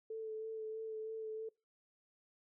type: tone with vibrato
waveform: sine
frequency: 440 Hz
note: A4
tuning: in tune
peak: -40 dBFS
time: 0.1-1.49 s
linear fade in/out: 5 ms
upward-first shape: sine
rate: 3.1 Hz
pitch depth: 18 cents each way
effects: noise-tail reverb RT60 0.3 s tail -25 dB re dry